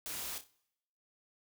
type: noise with echo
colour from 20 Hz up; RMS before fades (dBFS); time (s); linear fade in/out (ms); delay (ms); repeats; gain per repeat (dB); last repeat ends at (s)
white; -41; 0.06-0.38; 0; 30; 4; -9; 0.5
effects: noise-tail reverb RT60 0.8 s tail -23 dB re dry